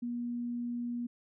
sine tone, 240 Hz, B3, 49 cents flat, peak -33 dBFS, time 0.02-1.07 s, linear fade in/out 10 ms, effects none

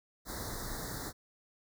pink band-stop noise, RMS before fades -40 dBFS, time 0.25-1.13 s, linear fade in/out 50 ms, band 2000 to 3700 Hz, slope 96 dB/octave, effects none

